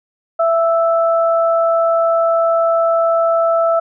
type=tone pair together; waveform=sine; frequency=665.4 / 1318.5 Hz; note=E5 / E6; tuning=+16 / 0 cents; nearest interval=octave; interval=1184 cents; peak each=-12 / -18 dBFS; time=0.39-3.8 s; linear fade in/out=10 ms; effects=none